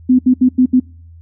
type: tone bursts at uneven times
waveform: sine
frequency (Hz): 253.8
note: B3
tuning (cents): +47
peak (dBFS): -6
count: 5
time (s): 0.09-0.19 / 0.26-0.34 / 0.41-0.49 / 0.58-0.66 / 0.73-0.8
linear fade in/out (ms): 10
effects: noise-tail reverb RT60 0.5 s tail -26 dB re dry + added 83 Hz sine -36 dBFS peak until 1.21 s